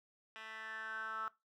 10% pulse tone with band-pass filter sweep, 220.3 Hz, A3, 2 cents sharp, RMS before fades -44 dBFS, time 0.36-1.28 s, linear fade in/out 0 ms, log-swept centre 2200 to 1300 Hz, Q 8.5, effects noise-tail reverb RT60 0.2 s tail -19 dB re dry

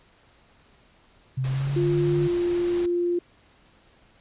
sine tone with pitch glide, 130.81 to 146.83 Hz, C3 to D3, 0 to 0 cents, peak -23 dBFS, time 1.37-2.28 s, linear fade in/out 10 ms, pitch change +200 cents, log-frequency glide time 1.47-1.91 s
pink noise, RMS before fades -39 dBFS, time 1.44-2.86 s, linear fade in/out 2 ms
sine tone, 349.2 Hz, F4, in tune, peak -21 dBFS, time 1.76-3.19 s, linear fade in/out 5 ms
effects pink hiss -58 dBFS RMS until 4.2 s + resampled to 8000 Hz

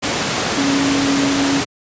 sine tone in noise, 277.4 Hz, C#4, 1 cent sharp, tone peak -15 dBFS, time 0.57-1.61 s, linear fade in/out 20 ms, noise pink, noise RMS -18 dBFS, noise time 0.02-1.65 s, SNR 0 dB, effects high-pass 150 Hz 12 dB/octave + resampled to 16000 Hz

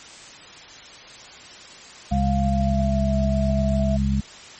harmonic tone, 67.6 Hz, C#2, 43 cents flat, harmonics 1 / 2 / 3, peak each -22 / -25 / -22 dBFS, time 2.11-4.21 s, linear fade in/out 10 ms
sine tone with pitch glide, 703 to 655.9 Hz, F5 to E5, +11 to -9 cents, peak -25 dBFS, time 2.11-3.97 s, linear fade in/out 10 ms, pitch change -120 cents, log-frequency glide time 2.27-3.15 s
effects white hiss -42 dBFS RMS until 4.59 s + MP3 32 kbps

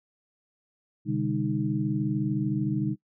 sine tone cluster, 129 / 148.7 / 202.4 / 309.7 Hz, C3 / D3 / G#3 / D#4, -24 / +22 / -44 / -8 cents, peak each -30 dBFS, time 1.05-2.96 s, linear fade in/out 50 ms, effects noise-tail reverb RT60 0.1 s tail -21 dB re dry

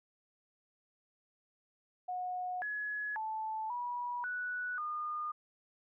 sine tone with pitch steps, 728 / 1690 / 875 / 971 / 1477 / 1218 Hz, F#5 / G#6 / A5 / B5 / F#6 / D#6, -28 / +30 / -10 / -30 / -3 / -37 cents, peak -35 dBFS, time 2.08-5.32 s, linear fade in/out 10 ms, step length 540 ms, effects none

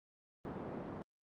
pink band-pass noise, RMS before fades -44 dBFS, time 0.45-1.02 s, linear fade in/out 0 ms, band 160 to 790 Hz, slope 12 dB/octave, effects Opus 32 kbps

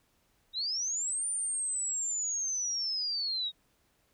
sine linear two-way sweep, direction up then down, 3729 to 9210 to 3729 Hz, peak -30 dBFS, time 0.53-3.52 s, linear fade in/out 50 ms, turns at 1.28 s, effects pink hiss -71 dBFS RMS until 4.13 s

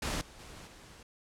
pink noise with level steps, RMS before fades -34 / -53 / -49 / -53 dBFS, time 0.02-1.03 s, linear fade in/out 5 ms, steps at 0.21 / 0.39 / 0.67 s, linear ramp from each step 2 ms, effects low-pass 9000 Hz 12 dB/octave

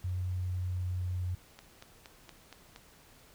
sine tone with pitch glide, 91.1 to 90.42 Hz, F#2 to F#2, -26 to -39 cents, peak -31 dBFS, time 0.04-1.35 s, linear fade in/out 5 ms, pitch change -13 cents, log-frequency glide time 0.4-1.17 s
click train, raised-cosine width 0.2 ms, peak -30 dBFS, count 6, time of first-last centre 1.59-2.761 s, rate 4.27 Hz
effects pink hiss -59 dBFS RMS until 3.34 s

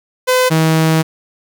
sawtooth tone pair in turn, 508 / 160.01 Hz, B4 / D#3, +49 / +49 cents, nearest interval octave + minor sixth, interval 2000 cents, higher first, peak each -6 dBFS, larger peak neither, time 0.27-0.5 / 0.5-1.03 s, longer second, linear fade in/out 20 ms, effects none

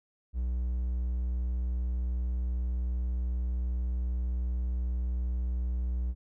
triangle tone, 61.3 Hz, B1, 12 cents flat, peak -26 dBFS, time 0.33-6.15 s, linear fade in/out 50 ms, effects none

